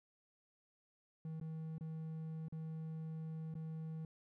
triangle tone with dropouts, 159.5 Hz, D#3, 43 cents sharp, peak -40 dBFS, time 1.25-4.05 s, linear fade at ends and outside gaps 2 ms, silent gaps 1.4-1.412 / 1.782-1.809 / 2.484-2.524 / 3.541-3.552 s, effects none

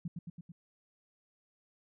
sine tone with echo, 170.2 Hz, F3, 44 cents flat, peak -34 dBFS, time 0.05-0.08 s, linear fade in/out 5 ms, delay 110 ms, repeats 4, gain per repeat -3 dB, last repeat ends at 0.52 s, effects none

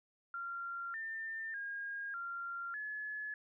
sine tone with pitch steps, 1382 / 1796 / 1626 / 1384 / 1708 Hz, F6 / A6 / G#6 / F6 / G#6, -19 / +35 / -37 / -16 / +48 cents, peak -39 dBFS, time 0.34-3.34 s, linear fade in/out 2 ms, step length 600 ms, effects none

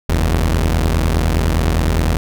sawtooth tone pair together, 44.92 / 80.1 Hz, F1 / E2, +50 / -49 cents, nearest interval minor seventh, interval 1001 cents, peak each -12 dBFS, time 0.09-2.17 s, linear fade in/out 0 ms, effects none

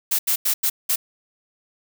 blue noise bursts at uneven times, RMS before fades -20 dBFS, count 5, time 0.11-0.19 / 0.27-0.36 / 0.45-0.54 / 0.63-0.7 / 0.89-0.96 s, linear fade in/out 10 ms, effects none

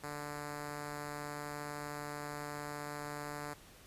5% pulse tone with notch filter, 146.83 Hz, D3, in tune, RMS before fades -43 dBFS, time 0.03-3.54 s, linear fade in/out 10 ms, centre 3400 Hz, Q 1.5, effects pink hiss -58 dBFS RMS until 3.86 s + resampled to 32000 Hz

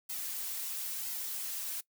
blue noise with flanger, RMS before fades -38 dBFS, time 0.09-1.81 s, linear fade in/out 10 ms, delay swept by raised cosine 1.7 to 5.6 ms, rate 1 Hz, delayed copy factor -0.7, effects noise-tail reverb RT60 0.1 s tail -20 dB re dry

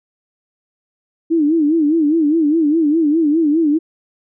sine tone with vibrato, 311.1 Hz, D#4, in tune, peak -11 dBFS, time 1.3-3.79 s, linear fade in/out 20 ms, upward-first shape sine, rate 4.9 Hz, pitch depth 130 cents each way, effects none

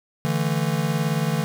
square chord, D suspended second, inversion none, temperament just, 146.83 / 165.19 / 220.2 Hz, D3 / E3 / A3, 0 / +4 / +2 cents, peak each -25 / -25 / -29 dBFS, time 0.25-1.44 s, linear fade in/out 0 ms, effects none

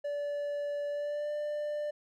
triangle tone with pitch glide, 579 to 593.6 Hz, D5 to D5, -25 to +18 cents, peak -30 dBFS, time 0.04-1.91 s, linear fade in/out 10 ms, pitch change +43 cents, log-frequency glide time 0.89-1.31 s, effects none

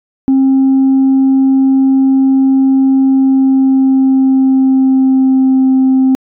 sine tone with pitch glide, 267.3 to 262.6 Hz, C4 to C4, +37 to +6 cents, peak -4 dBFS, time 0.28-6.15 s, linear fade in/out 0 ms, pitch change -31 cents, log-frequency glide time 3.03-5.73 s, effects tanh soft clip ceiling -4 dBFS

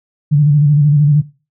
sine tone with vibrato, 146.83 Hz, D3, in tune, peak -6 dBFS, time 0.31-1.22 s, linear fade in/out 20 ms, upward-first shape square, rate 13 Hz, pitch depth 46 cents each way, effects noise-tail reverb RT60 0.3 s tail -17 dB re dry

